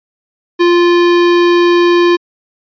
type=tone; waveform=square; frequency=348.2 Hz; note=F4; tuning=5 cents flat; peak=-7 dBFS; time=0.59-2.17 s; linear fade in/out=20 ms; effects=resampled to 11025 Hz